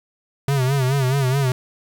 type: tone with vibrato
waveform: square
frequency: 133.8 Hz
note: C3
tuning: 39 cents sharp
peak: -17 dBFS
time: 0.48-1.52 s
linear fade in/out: 2 ms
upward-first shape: sine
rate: 4.7 Hz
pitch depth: 98 cents each way
effects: 8-bit